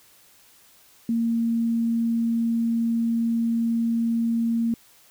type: tone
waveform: sine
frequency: 230.6 Hz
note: A#3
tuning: 19 cents flat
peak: -20 dBFS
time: 1.09-4.74 s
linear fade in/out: 2 ms
effects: white hiss -55 dBFS RMS until 5.1 s